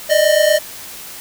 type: tone pair together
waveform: square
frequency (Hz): 596.7 / 625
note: D5 / D#5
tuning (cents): +27 / +8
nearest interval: minor second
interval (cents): 81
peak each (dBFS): -14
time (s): 0.09-0.59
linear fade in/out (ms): 20
effects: white hiss -33 dBFS RMS until 1.2 s